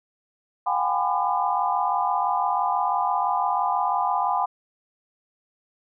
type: tone cluster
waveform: sine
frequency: 720 / 797 / 843 / 1007 / 1200 Hz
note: F#5 / G5 / G#5 / B5 / D6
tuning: -47 / +28 / +26 / +33 / +37 cents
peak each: -27 / -26 / -29 / -25 / -30 dBFS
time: 0.66-4.46 s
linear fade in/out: 10 ms
effects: none